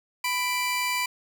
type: tone pair together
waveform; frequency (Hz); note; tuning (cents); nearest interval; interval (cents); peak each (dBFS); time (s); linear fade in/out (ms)
sawtooth; 993.6 / 2349; B5 / D7; +10 / 0; octave + minor third; 1490; -24; 0.24-1.06; 5
effects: none